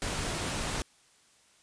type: noise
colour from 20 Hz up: pink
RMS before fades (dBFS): -33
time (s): 0.02-0.82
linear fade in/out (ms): 0
effects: white hiss -63 dBFS RMS until 1.62 s + resampled to 22050 Hz